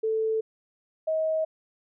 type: tone pair in turn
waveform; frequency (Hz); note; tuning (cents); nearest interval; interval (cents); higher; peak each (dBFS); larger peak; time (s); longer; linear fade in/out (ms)
sine; 441.2 / 634.1; A4 / D#5; +5 / +33; tritone; 628; second; -23; neither; 0.03-0.41 / 1.07-1.45; neither; 10
effects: none